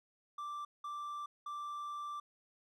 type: tone bursts at uneven times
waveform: triangle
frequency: 1174.7 Hz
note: D6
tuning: in tune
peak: -38 dBFS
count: 3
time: 0.38-0.65 / 0.84-1.26 / 1.46-2.2 s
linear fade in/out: 5 ms
effects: none